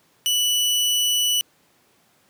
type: tone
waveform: sawtooth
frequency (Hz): 2960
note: F#7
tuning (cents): 0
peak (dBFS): -15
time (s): 0.26-1.41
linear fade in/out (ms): 0
effects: pink hiss -60 dBFS RMS until 2.29 s + high-pass 150 Hz 12 dB/octave